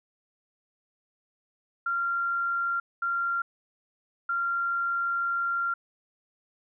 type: tone bursts at uneven times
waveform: sine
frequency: 1383 Hz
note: F6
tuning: 17 cents flat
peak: -25 dBFS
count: 3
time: 1.86-2.8 / 3.02-3.42 / 4.29-5.74 s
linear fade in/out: 5 ms
effects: none